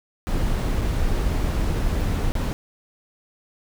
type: noise with dropouts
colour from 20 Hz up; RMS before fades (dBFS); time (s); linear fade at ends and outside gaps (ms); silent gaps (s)
brown; -22; 0.27-2.53; 0; 0.812-0.816 / 2.01-2.014 / 2.32-2.353
effects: none